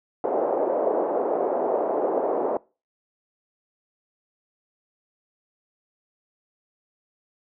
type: band-pass noise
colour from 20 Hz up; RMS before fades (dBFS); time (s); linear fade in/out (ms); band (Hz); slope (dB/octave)
pink; -24; 0.24-2.57; 2; 390 to 740; 24
effects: noise-tail reverb RT60 0.3 s tail -22 dB re dry